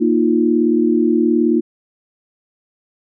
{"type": "chord", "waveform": "sine", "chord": "Bb suspended fourth", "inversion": "none", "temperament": "just", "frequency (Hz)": [233.1, 310.8, 349.6], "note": ["Bb3", "Eb4", "F4"], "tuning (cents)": [0, -2, 2], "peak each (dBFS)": -16, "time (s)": [0, 1.61], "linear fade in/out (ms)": 20, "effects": []}